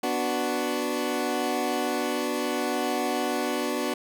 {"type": "chord", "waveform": "20% pulse", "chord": "B minor", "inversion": "none", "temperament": "equal", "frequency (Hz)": [246.9, 293.7, 370], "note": ["B3", "D4", "F#4"], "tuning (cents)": [0, 0, 0], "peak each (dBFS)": -25, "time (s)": [0.03, 3.94], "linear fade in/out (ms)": 5, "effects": []}